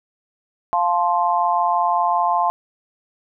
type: chord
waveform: sine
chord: F major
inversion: none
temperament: just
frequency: 698.5 / 873.1 / 1047.7 Hz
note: F5 / A5 / C6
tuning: 0 / -14 / +2 cents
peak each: -20 dBFS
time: 0.73-2.5 s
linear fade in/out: 0 ms
effects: none